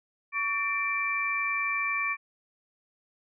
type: tone cluster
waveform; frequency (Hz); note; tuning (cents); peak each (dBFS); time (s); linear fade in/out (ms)
sine; 1133 / 1795 / 2347; C#6 / A6 / D7; +37 / +34 / -2; -32 / -34 / -28; 0.32-2.17; 50
effects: none